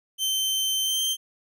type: tone with pitch glide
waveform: sawtooth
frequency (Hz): 3101 to 3142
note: G7 to G7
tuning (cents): -19 to +3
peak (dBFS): -20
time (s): 0.18-1.17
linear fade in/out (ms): 50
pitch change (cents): +22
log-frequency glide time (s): 0.83-1.01
effects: none